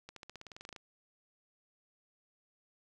accelerating click train, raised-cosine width 0.2 ms, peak -30 dBFS, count 14, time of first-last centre 0.09-0.762 s, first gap 73 ms, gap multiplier 0.94, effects none

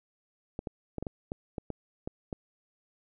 clicks, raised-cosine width 2 ms, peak -21 dBFS, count 10, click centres 0.591 / 0.672 / 0.983 / 1.026 / 1.068 / 1.319 / 1.582 / 1.703 / 2.075 / 2.328 s, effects none

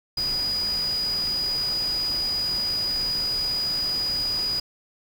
sine tone in noise, 4921 Hz, D#8, 20 cents flat, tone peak -23 dBFS, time 0.17-4.6 s, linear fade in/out 5 ms, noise pink, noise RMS -37 dBFS, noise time 0.17-4.6 s, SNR +11 dB, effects none

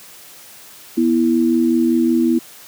sine tone pair together, 244.2 / 329.6 Hz, B3 / E4, -19 / 0 cents, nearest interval perfect fourth, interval 519 cents, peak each -15 dBFS, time 0.97-2.39 s, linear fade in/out 10 ms, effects white hiss -41 dBFS RMS until 2.67 s + high-pass 100 Hz 12 dB/octave

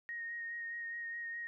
sine tone with vibrato, 1864.7 Hz, A#6, in tune, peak -39 dBFS, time 0.09-1.47 s, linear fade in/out 0 ms, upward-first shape sine, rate 4.8 Hz, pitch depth 17 cents each way, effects none

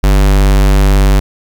square tone, 49.08 Hz, G1, 3 cents sharp, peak -6 dBFS, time 0.03-1.2 s, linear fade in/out 10 ms, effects 8-bit

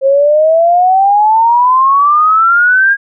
sine exponential sweep, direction up, 532 to 1639 Hz, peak -5 dBFS, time 0.01-2.97 s, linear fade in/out 50 ms, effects none

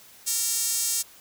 sawtooth tone with high-pass filter, 461.4 Hz, A#4, 18 cents flat, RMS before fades -26 dBFS, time 0.26-1.03 s, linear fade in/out 20 ms, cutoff 7000 Hz, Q 1.6, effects white hiss -51 dBFS RMS until 1.2 s

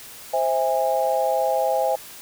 sine chord, C augmented, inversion none, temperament just, 523.3 / 654.1 / 817.6 Hz, C5 / E5 / G#5, 0 / -14 / -27 cents, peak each -23 dBFS, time 0.33-1.96 s, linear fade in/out 10 ms, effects white hiss -41 dBFS RMS until 2.21 s

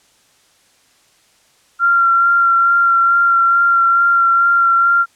sine tone with vibrato, 1376 Hz, F6, 26 cents flat, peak -9 dBFS, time 1.79-5.06 s, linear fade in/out 50 ms, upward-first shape sine, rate 2.3 Hz, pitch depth 14 cents each way, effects white hiss -54 dBFS RMS until 5.15 s + low-pass 9000 Hz 12 dB/octave

